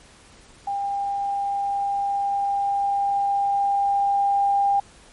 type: tone with level ramp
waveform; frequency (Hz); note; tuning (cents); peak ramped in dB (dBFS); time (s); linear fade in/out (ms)
sine; 800; G5; +35; -23 to -16; 0.67-4.8; 5
effects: pink hiss -50 dBFS RMS until 5.12 s + MP3 48 kbps